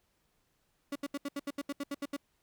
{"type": "tone bursts", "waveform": "35% pulse", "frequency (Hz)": 283.3, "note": "C#4", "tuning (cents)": 38, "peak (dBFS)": -32, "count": 12, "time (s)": [0.92, 2.166], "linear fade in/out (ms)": 5, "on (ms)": 36, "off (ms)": 74, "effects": ["pink hiss -75 dBFS RMS until 2.42 s"]}